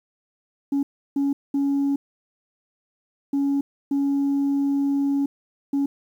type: tone bursts at uneven times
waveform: sine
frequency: 279.6 Hz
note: C#4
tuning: 15 cents sharp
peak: -17 dBFS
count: 6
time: 0.72-0.83 / 1.16-1.33 / 1.54-1.96 / 3.33-3.61 / 3.91-5.26 / 5.73-5.86 s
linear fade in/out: 5 ms
effects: tanh soft clip ceiling -17 dBFS + 9-bit